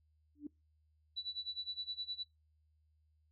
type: tone with exponential growth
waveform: sine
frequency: 293.7 Hz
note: D4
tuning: in tune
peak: -37 dBFS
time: 0.35-0.47 s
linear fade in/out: 5 ms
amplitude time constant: 26 ms
type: tone with tremolo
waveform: sine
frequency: 3951 Hz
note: B7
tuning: in tune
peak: -36 dBFS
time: 1.16-2.24 s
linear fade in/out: 20 ms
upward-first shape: sine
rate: 9.7 Hz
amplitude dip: 90%
effects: noise-tail reverb RT60 0.2 s tail -22 dB re dry + added 77 Hz sine -70 dBFS peak until 3.31 s